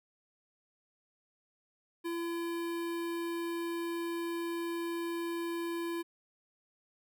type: tone with notch filter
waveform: square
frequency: 338.6 Hz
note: E4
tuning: 46 cents sharp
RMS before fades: -36 dBFS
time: 2.04-6.03 s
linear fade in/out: 20 ms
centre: 6200 Hz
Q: 1.5
effects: none